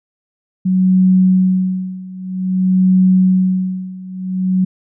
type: tone with tremolo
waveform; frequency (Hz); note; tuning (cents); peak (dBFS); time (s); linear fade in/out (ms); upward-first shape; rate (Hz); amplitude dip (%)
sine; 185.9; F#3; +8; -7; 0.65-4.65; 10; sine; 0.52; 90
effects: none